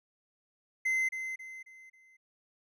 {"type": "tone with echo", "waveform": "triangle", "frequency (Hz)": 2063, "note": "C7", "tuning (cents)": -25, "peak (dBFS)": -25, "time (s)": [0.85, 1.09], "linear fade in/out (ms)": 10, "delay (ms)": 270, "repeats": 4, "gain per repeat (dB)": -8, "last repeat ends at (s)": 2.17, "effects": []}